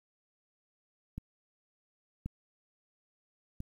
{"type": "clicks", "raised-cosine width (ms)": 5, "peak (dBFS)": [-26, -24, -27], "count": 3, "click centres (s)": [1.18, 2.26, 3.604], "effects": ["10-bit"]}